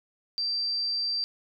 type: tone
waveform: sine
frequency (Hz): 4692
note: D8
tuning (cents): -2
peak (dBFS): -26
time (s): 0.38-1.24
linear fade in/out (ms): 0
effects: none